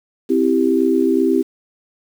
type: chord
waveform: sine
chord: C major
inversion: none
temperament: equal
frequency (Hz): 261.6 / 329.6 / 392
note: C4 / E4 / G4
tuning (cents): 0 / 0 / 0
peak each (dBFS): -17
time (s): 0.29-1.43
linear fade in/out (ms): 20
effects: 7-bit